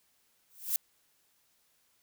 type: noise with exponential growth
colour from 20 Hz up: violet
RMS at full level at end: -26 dBFS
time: 0.5-0.76 s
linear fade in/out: 0 ms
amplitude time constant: 55 ms
effects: white hiss -71 dBFS RMS until 2.02 s